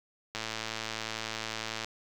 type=click train; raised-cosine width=0.2 ms; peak=-17 dBFS; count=167; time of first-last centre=0.35-1.845 s; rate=111 Hz; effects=8-bit